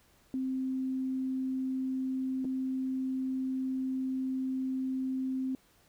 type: tone with dropouts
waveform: sine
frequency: 261.5 Hz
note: C4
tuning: 1 cent flat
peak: -30 dBFS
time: 0.34-5.55 s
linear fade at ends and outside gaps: 1 ms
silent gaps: 2.445-2.451 s
effects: pink hiss -65 dBFS RMS until 5.88 s